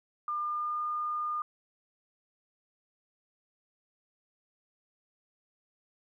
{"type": "tone with pitch glide", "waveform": "sine", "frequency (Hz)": [1202, 1214.6], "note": ["D6", "D#6"], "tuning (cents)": [40, -42], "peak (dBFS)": -30, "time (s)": [0.28, 1.42], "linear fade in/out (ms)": 2, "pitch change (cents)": 18, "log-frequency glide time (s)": [0.41, 0.82], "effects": ["12-bit"]}